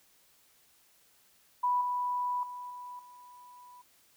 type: tone with level steps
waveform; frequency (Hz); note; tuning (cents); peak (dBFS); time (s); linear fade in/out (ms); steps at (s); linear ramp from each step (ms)
sine; 986; B5; -3; -25 / -29 / -39 / -41 / -50; 1.63-3.82; 10; 1.81 / 2.43 / 2.7 / 2.99; 2
effects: white hiss -65 dBFS RMS until 4.16 s